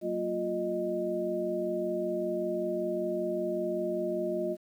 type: tone cluster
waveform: sine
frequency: 186.1 / 231.3 / 352.9 / 619 Hz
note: F#3 / A#3 / F4 / D#5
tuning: +10 / -13 / +18 / -9 cents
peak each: -39 / -39 / -32 / -32 dBFS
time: 0.01-4.57 s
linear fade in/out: 50 ms
effects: 10-bit